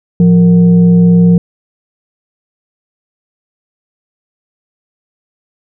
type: tone with frequency modulation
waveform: sine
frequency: 174.61 Hz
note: F3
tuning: in tune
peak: -3 dBFS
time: 0.2-1.38 s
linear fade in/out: 2 ms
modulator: 285 Hz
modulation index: 0.4
effects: none